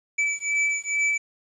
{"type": "beating tone pair", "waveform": "square", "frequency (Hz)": [2307, 2309.3], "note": ["D7", "D7"], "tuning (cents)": [-31, -30], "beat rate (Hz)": 2.3, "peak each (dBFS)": -26, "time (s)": [0.18, 1.18], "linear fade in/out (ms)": 10, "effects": ["resampled to 22050 Hz", "9-bit"]}